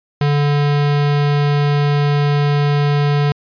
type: tone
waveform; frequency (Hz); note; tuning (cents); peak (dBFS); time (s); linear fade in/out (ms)
square; 145.1; D3; -21; -13; 0.21-3.32; 2
effects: resampled to 11025 Hz